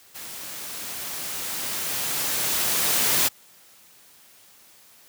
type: noise with level ramp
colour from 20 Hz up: white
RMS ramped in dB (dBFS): -38 to -20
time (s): 0.14-3.29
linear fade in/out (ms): 20
effects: white hiss -53 dBFS RMS until 5.08 s + high-pass 80 Hz 12 dB/octave